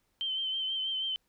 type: tone with vibrato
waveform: sine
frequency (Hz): 3100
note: G7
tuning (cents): -20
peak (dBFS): -30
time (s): 0.21-1.16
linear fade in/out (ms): 0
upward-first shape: sine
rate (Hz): 6.2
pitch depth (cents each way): 31
effects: pink hiss -75 dBFS RMS until 1.28 s